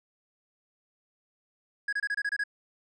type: tone bursts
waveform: triangle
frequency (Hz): 1661.2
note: G#6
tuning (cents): 0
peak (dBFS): -25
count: 8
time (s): 1.88-2.438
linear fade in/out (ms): 5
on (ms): 47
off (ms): 26
effects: resampled to 22050 Hz